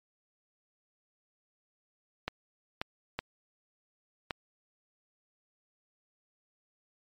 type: clicks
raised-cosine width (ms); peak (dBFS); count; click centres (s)
0.3; -16; 4; 2.28 / 2.815 / 3.19 / 4.308
effects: MP3 96 kbps